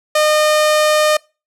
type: tone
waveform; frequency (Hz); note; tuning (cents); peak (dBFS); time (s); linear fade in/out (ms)
sawtooth; 610; D#5; -34; -7; 0.15-1.17; 5
effects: noise-tail reverb RT60 0.3 s tail -25 dB re dry + low-pass 12000 Hz 12 dB/octave